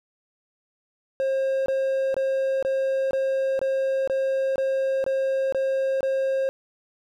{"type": "tone bursts", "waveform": "triangle", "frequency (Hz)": 535, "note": "C5", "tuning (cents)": 38, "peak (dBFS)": -19, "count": 11, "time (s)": [1.2, 6.49], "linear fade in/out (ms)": 0, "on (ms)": 460, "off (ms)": 23, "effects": []}